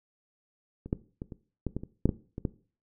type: clicks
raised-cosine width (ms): 3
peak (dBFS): -27 / -14 / -23 / -27 / -17 / -19 / -26 / -9 / -13 / -23 / -15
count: 11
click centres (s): 0.86 / 0.929 / 1.219 / 1.322 / 1.667 / 1.766 / 1.835 / 2.056 / 2.092 / 2.381 / 2.452
effects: noise-tail reverb RT60 0.4 s tail -18 dB re dry